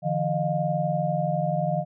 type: tone cluster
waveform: sine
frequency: 148.4 / 168.8 / 614 / 706 Hz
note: D3 / E3 / D#5 / F5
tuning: +18 / +41 / -23 / +19 cents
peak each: -28 dBFS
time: 0.02-1.85 s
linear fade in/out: 50 ms
effects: none